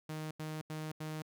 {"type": "tone bursts", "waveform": "sawtooth", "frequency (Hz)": 155.56, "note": "D#3", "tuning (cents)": 0, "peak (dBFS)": -35, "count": 4, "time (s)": [0.09, 1.222], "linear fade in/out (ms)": 5, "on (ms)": 220, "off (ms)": 84, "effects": []}